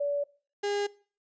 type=tone pair in turn; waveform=sine / 35% pulse; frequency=574 / 407.5 Hz; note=D5 / G#4; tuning=-40 / -33 cents; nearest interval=tritone; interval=593 cents; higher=first; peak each=-26 dBFS; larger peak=neither; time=0-0.24 / 0.63-0.87 s; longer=neither; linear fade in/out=10 ms; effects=noise-tail reverb RT60 0.4 s tail -21 dB re dry + resampled to 16000 Hz